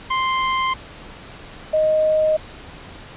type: tone pair in turn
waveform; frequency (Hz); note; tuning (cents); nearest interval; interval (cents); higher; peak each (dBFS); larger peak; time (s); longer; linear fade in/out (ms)
sawtooth / sine; 1046.5 / 622.3; C6 / D#5; 0 / 0; major sixth; 900; first; -14; neither; 0.1-0.74 / 1.73-2.37; neither; 10
effects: pink hiss -39 dBFS RMS until 3.16 s + resampled to 8000 Hz